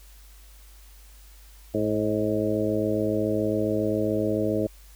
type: harmonic tone with a mistuned harmonic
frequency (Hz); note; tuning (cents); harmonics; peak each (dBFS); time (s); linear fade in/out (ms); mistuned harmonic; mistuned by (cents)
107.2; A2; -45; 1 / 2 / 3 / 4 / 5 / 6; -32 / -30 / -27 / -29 / -29 / -31; 1.74-4.67; 5; 6; -32
effects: added 50 Hz sine -47 dBFS peak until 4.95 s + white hiss -55 dBFS RMS until 4.95 s